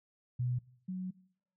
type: tone pair in turn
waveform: sine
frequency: 123.8 / 184.96 Hz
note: B2 / F#3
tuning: +5 / 0 cents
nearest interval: perfect fifth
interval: 695 cents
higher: second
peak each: -30 / -35 dBFS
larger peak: first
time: 0.39-0.59 / 0.88-1.11 s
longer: second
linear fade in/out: 10 ms
effects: noise-tail reverb RT60 0.7 s tail -22 dB re dry